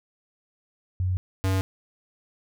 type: tone pair in turn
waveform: sine / square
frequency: 91.9 / 95.09 Hz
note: F#2 / F#2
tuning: -11 / +48 cents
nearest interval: minor second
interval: 59 cents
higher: second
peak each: -22 / -22 dBFS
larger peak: neither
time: 1-1.17 / 1.44-1.61 s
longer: neither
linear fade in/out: 0 ms
effects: none